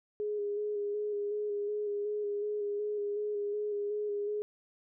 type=tone with vibrato; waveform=sine; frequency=414.3 Hz; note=G#4; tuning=4 cents flat; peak=-31 dBFS; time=0.2-4.42 s; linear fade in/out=0 ms; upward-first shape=square; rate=2.7 Hz; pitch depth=20 cents each way; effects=none